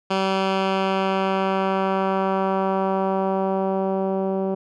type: tone with low-pass filter sweep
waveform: 10% pulse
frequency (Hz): 191.9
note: G3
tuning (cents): -37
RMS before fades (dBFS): -22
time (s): 0.1-4.55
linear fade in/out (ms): 10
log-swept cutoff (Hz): 4100 to 490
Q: 0.97
effects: none